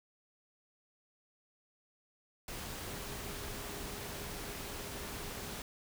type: tone in noise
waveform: sine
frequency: 407.6 Hz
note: G#4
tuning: 32 cents flat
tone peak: -52 dBFS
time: 2.89-5.52 s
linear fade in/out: 2 ms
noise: pink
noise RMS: -43 dBFS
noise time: 2.48-5.62 s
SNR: -12 dB
effects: none